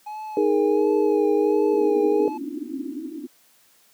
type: tone with vibrato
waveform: triangle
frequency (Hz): 837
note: G#5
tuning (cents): +13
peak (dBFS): -29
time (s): 0.06-2.38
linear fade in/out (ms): 10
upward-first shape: sine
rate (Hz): 1.4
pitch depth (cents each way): 56
type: chord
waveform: sine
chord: D# suspended fourth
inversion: none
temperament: just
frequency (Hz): 311.1 / 414.8 / 466.7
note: D#4 / G#4 / A#4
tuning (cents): 0 / -2 / +2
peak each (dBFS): -23 / -19 / -23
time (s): 0.37-2.28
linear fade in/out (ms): 2
type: band-pass noise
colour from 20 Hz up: pink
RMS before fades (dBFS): -32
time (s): 1.73-3.27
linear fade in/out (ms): 10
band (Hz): 250 to 340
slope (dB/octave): 96
effects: white hiss -58 dBFS RMS until 3.93 s + high-pass 150 Hz 12 dB/octave